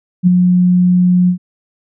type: tone with ADSR envelope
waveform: sine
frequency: 179.8 Hz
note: F#3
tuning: 49 cents flat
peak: -3 dBFS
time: 0.23-1.38 s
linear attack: 40 ms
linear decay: 12 ms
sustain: -4 dB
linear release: 96 ms
effects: none